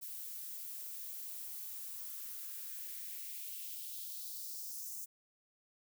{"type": "noise with high-pass filter sweep", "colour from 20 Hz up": "violet", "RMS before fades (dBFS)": -45, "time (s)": [0.01, 5.06], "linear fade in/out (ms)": 20, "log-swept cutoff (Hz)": [280, 6800], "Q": 2.4, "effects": []}